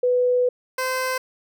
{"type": "tone pair in turn", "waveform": ["sine", "15% pulse"], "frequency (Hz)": [496, 515.7], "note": ["B4", "C5"], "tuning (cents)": [7, -25], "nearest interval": "minor second", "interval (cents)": 68, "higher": "second", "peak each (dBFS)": -16, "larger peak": "neither", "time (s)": [[0.03, 0.49], [0.78, 1.18]], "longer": "first", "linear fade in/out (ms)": 5, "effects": []}